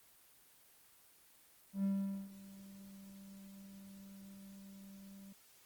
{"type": "tone with ADSR envelope", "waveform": "triangle", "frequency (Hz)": 196, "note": "G3", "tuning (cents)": 0, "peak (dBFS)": -29, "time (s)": [1.73, 5.33], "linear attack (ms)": 110, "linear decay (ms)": 450, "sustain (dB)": -21, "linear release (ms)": 6, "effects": ["white hiss -65 dBFS RMS until 5.65 s", "Opus 24 kbps"]}